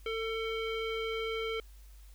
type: tone with low-pass filter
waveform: square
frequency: 447.8 Hz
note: A4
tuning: 30 cents sharp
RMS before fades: -35 dBFS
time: 0.06-1.6 s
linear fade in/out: 2 ms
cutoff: 2800 Hz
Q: 4.1
effects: added 50 Hz sine -50 dBFS peak until 2.14 s + white hiss -64 dBFS RMS until 2.14 s